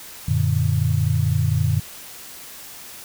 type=chord; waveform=sine; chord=Gb augmented; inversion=none; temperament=equal with one note detuned; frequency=92.5 / 116.54 / 148.02 Hz; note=Gb2 / Bb2 / D3; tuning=0 / 0 / +14 cents; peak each=-21 dBFS; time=0.28-1.8 s; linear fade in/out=5 ms; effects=white hiss -39 dBFS RMS until 3.04 s